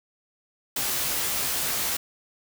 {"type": "noise with comb filter", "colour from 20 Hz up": "white", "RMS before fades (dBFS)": -27, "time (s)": [0.76, 1.97], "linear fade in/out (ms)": 5, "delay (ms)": 16, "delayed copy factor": 0.75, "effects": []}